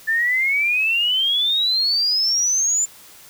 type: exponential sweep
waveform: sine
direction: up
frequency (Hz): 1760 to 7210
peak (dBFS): -16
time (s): 0.07-2.86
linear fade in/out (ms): 20
effects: white hiss -45 dBFS RMS until 3.29 s